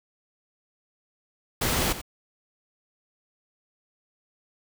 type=noise with echo; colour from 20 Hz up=pink; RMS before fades=-25 dBFS; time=1.61-1.93 s; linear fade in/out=10 ms; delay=86 ms; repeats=1; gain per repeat=-12 dB; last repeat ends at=2.016 s; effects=none